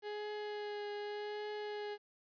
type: tone with vibrato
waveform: 35% pulse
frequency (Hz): 416.6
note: G#4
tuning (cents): +5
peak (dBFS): -38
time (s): 0.02-1.98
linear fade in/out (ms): 50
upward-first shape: triangle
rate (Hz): 0.84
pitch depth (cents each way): 18
effects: resampled to 11025 Hz + 12-bit